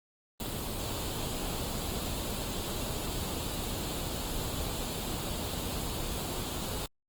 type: noise with comb filter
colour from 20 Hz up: pink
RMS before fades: -35 dBFS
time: 0.4-6.86 s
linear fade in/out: 0 ms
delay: 0.26 ms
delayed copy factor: +0.55
effects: Opus 24 kbps